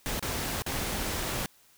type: noise with dropouts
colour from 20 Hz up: pink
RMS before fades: -32 dBFS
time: 0.06-1.46 s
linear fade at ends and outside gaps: 0 ms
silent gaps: 0.195-0.226 / 0.621-0.664 s
effects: white hiss -61 dBFS RMS until 1.77 s